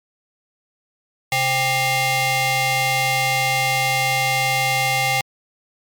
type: ring-modulated tone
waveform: sawtooth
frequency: 659.3 Hz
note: E5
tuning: in tune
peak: -10 dBFS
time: 1.32-5.21 s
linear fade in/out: 2 ms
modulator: 1450 Hz
effects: MP3 96 kbps